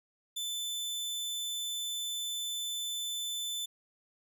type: tone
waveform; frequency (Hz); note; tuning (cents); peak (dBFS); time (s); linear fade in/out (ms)
sawtooth; 3520; A7; 0; -31; 0.36-3.66; 10
effects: none